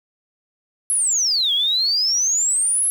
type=exponential two-way sweep; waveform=sine; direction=down then up; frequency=11175 to 3228 to 11175 Hz; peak=-16 dBFS; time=0.9-2.9 s; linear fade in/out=0 ms; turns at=1.53 s; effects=7-bit